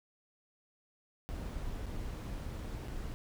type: noise with dropouts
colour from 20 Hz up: brown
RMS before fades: -40 dBFS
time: 1.29-3.14 s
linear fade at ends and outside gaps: 0 ms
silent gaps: 1.86-1.865 / 2.877-2.883 s
effects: none